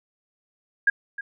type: tone with echo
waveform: sine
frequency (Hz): 1626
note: G#6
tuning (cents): -37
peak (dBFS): -14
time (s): 0.87-0.9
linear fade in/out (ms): 5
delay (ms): 310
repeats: 1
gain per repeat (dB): -15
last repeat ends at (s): 1.21
effects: none